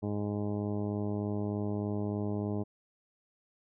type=harmonic tone; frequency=103.3 Hz; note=G#2; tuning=9 cents flat; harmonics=1 / 2 / 3 / 4 / 5 / 6 / 7 / 8 / 9 / 10; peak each=-35 / -35 / -38 / -39 / -49 / -44 / -52 / -49 / -57 / -56 dBFS; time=0.02-2.64 s; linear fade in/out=20 ms; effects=none